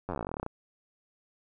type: slowing click train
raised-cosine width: 1 ms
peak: -20 dBFS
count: 20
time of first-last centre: 0.09-0.464 s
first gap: 10 ms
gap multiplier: 1.07
effects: none